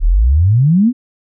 sine exponential sweep, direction up, 34.6 to 261.6 Hz, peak -7 dBFS, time 0-0.93 s, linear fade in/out 50 ms, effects none

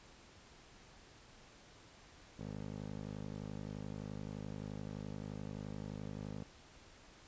15% pulse tone with band-pass filter, 51.6 Hz, G#1, 10 cents flat, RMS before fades -45 dBFS, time 2.39-6.44 s, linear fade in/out 5 ms, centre 270 Hz, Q 0.91, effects pink hiss -60 dBFS RMS until 7.27 s + resampled to 16000 Hz

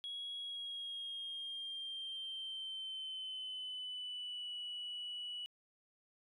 sine tone with pitch glide, 3322 to 2943 Hz, G#7 to F#7, 0 to -10 cents, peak -40 dBFS, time 0.04-5.46 s, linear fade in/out 0 ms, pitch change -210 cents, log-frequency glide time 0.38-4.54 s, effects tanh soft clip ceiling -38 dBFS

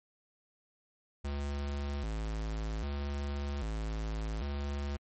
square tone with vibrato, 62 Hz, B1, 7 cents sharp, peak -34 dBFS, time 1.24-4.97 s, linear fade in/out 10 ms, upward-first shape square, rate 0.63 Hz, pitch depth 240 cents each way, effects MP3 32 kbps

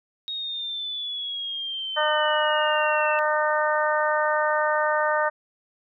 sine exponential sweep, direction down, 3761 to 2657 Hz, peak -28 dBFS, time 0.28-3.19 s, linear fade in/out 0 ms
harmonic tone, 304 Hz, D#4, 40 cents flat, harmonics 2 / 3 / 4 / 5 / 6, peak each -24 / -26 / -27 / -28 / -29 dBFS, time 1.96-5.3 s, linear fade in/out 20 ms
effects none

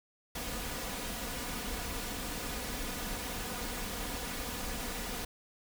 pink noise with comb filter, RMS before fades -38 dBFS, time 0.35-5.25 s, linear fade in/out 5 ms, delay 4.1 ms, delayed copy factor +0.55, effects none

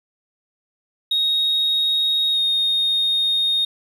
triangle tone with pitch glide, 3753 to 3703 Hz, A#7 to A#7, +11 to -12 cents, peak -14 dBFS, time 1.11-3.65 s, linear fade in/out 5 ms, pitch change -23 cents, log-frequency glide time 2.32-2.39 s, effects tanh soft clip ceiling -13 dBFS + 9-bit

